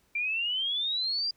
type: exponential sweep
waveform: sine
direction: up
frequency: 2349 to 4862 Hz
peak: -27 dBFS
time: 0.15-1.31 s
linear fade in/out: 5 ms
effects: pink hiss -68 dBFS RMS until 1.36 s

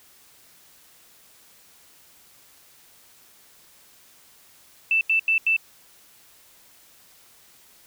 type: tone bursts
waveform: sine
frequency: 2654 Hz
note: E7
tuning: 11 cents sharp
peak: -17 dBFS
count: 4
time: 4.91-5.565 s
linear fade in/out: 2 ms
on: 100 ms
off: 85 ms
effects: white hiss -54 dBFS RMS until 7.86 s

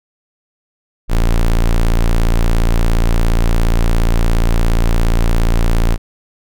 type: tone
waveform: square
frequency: 28.59 Hz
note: A#0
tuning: 33 cents flat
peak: -10 dBFS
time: 1.08-5.98 s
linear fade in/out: 50 ms
effects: none

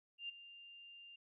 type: tone with ADSR envelope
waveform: sine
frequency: 2794 Hz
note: F7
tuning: in tune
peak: -40 dBFS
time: 0.18-1.16 s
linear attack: 110 ms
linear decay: 12 ms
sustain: -14 dB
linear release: 6 ms
effects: none

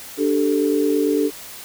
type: chord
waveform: sine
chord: D suspended fourth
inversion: none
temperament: just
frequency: 293.7 / 391.6 / 440.5 Hz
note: D4 / G4 / A4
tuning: 0 / -2 / +2 cents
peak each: -19 / -22 / -20 dBFS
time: 0.17-1.31 s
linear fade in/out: 50 ms
effects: white hiss -37 dBFS RMS until 1.64 s

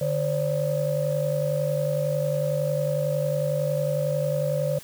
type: tone cluster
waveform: sine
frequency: 148 / 526 / 577 Hz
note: D3 / C5 / D5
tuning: +14 / +9 / -31 cents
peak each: -26 dBFS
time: 0.01-4.79 s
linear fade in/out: 5 ms
effects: tanh soft clip ceiling -14 dBFS + white hiss -45 dBFS RMS until 4.83 s

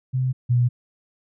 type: tone pair in turn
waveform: sine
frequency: 129 / 122.07 Hz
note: C3 / B2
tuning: -24 / -20 cents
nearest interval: minor second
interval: 96 cents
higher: first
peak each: -19 / -15 dBFS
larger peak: second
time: 0.13-0.33 / 0.49-0.69 s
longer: neither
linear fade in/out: 20 ms
effects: none

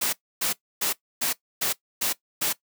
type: noise bursts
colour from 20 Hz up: white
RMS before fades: -25 dBFS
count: 7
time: 0.01-2.53 s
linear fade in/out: 10 ms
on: 120 ms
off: 280 ms
effects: noise-tail reverb RT60 0.1 s tail -18 dB re dry + high-pass 150 Hz 12 dB/octave

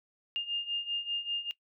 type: beating tone pair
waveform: sine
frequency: 2815 / 2820.1 Hz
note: F7 / F7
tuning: +13 / +16 cents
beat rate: 5.1 Hz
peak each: -36 / -33 dBFS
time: 0.36-1.51 s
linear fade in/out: 0 ms
effects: noise-tail reverb RT60 0.1 s tail -20 dB re dry

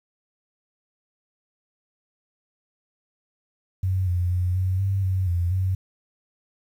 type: tone with pitch steps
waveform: sine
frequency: 93.6 / 88.8 / 90 / 93.1 / 97.4 / 93.8 / 87 / 93.8 Hz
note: F#2 / F2 / F#2 / F#2 / G2 / F#2 / F2 / F#2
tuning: +20 / +29 / -47 / +11 / -11 / +24 / -6 / +24 cents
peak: -20 dBFS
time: 3.83-5.75 s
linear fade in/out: 5 ms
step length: 240 ms
effects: 9-bit

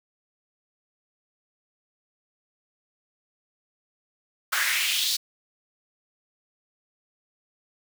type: noise with high-pass filter sweep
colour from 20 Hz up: pink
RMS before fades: -25 dBFS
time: 4.52-5.17 s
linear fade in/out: 10 ms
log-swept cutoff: 1400 to 4500 Hz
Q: 3.2
effects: none

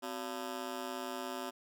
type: ring-modulated tone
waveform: 15% pulse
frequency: 316.9 Hz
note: D#4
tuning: 32 cents sharp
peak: -29 dBFS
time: 0.02-1.51 s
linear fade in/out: 20 ms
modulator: 58.7 Hz
effects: none

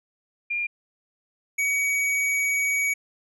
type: tone pair in turn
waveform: sine / square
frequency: 2401 / 2259 Hz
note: D7 / C#7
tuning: +38 / +32 cents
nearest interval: minor second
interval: 106 cents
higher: first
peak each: -24 / -22 dBFS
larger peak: second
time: 0.5-0.67 / 1.58-2.94 s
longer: second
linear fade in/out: 10 ms
effects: low-pass 12000 Hz 12 dB/octave

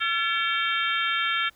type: harmonic tone with a mistuned harmonic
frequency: 452.8 Hz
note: A4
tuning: 50 cents sharp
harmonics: 3 / 4 / 5 / 6 / 7 / 8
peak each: -27 / -29 / -30 / -34 / -30 / -34 dBFS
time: 0-1.5 s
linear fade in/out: 20 ms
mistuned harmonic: 4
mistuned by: -90 cents
effects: pink hiss -60 dBFS RMS until 1.55 s

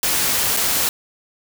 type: noise with dropouts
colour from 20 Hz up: white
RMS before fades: -19 dBFS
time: 0.03-0.89 s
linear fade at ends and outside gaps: 1 ms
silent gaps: 0.566-0.571 s
effects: none

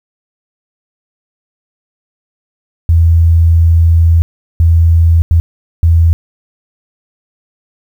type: tone bursts at uneven times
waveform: sine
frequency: 83 Hz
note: E2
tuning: 12 cents sharp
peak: -4 dBFS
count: 4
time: 2.89-4.22 / 4.6-5.22 / 5.31-5.4 / 5.83-6.13 s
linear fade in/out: 0 ms
effects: 7-bit

